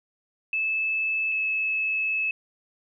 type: tone pair in turn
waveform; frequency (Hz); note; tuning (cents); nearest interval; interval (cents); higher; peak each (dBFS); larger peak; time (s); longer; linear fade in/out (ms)
sine; 2616 / 2598; E7 / E7; -14 / -26; unison; 12; first; -23; neither; 0.53-1.32 / 1.32-2.31; second; 2
effects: none